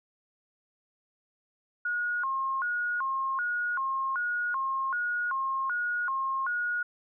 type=tone with vibrato; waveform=sine; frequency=1244.5 Hz; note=D#6; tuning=in tune; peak=-27 dBFS; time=1.85-6.83 s; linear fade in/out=5 ms; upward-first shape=square; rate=1.3 Hz; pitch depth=260 cents each way; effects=none